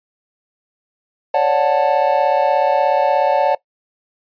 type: chord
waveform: triangle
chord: D major seventh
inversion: third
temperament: just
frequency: 550.6 / 587.3 / 734.2 / 881 Hz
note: C#5 / D5 / F#5 / A5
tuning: -12 / 0 / -14 / +2 cents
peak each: -16 dBFS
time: 1.34-3.55 s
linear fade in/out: 5 ms
effects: noise-tail reverb RT60 0.1 s tail -20 dB re dry + resampled to 11025 Hz